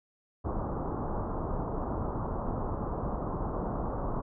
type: low-pass noise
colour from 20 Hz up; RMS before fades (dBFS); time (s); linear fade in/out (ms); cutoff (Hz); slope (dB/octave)
pink; -33; 0.44-4.22; 20; 1200; 48
effects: none